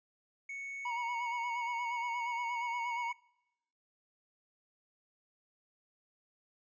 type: tone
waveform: triangle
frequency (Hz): 2217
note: C#7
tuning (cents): 0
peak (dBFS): -38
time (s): 0.49-3.13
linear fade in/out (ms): 5
type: tone with vibrato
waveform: triangle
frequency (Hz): 951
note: A#5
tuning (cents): +34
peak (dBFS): -33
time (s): 0.85-3.12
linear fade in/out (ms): 5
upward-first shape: sine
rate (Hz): 8.5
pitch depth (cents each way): 51
effects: noise-tail reverb RT60 0.9 s tail -24 dB re dry + resampled to 16000 Hz